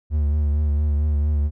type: tone with vibrato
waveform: triangle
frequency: 74.1 Hz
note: D2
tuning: 16 cents sharp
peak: -15 dBFS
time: 0.1-1.51 s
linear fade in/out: 50 ms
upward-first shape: triangle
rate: 4.4 Hz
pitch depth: 50 cents each way
effects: none